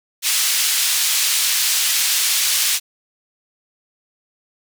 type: band-pass noise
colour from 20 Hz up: pink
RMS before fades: -18 dBFS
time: 0.22-2.8 s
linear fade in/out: 50 ms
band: 3200 to 15000 Hz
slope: 12 dB/octave
effects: none